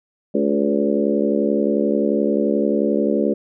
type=harmonic tone with a mistuned harmonic; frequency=71.4 Hz; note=D2; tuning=48 cents flat; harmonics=3 / 4 / 5 / 6 / 7 / 8; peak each=-21 / -22 / -23 / -24 / -24 / -25 dBFS; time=0.34-3.34 s; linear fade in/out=10 ms; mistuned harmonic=6; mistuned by=-28 cents; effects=none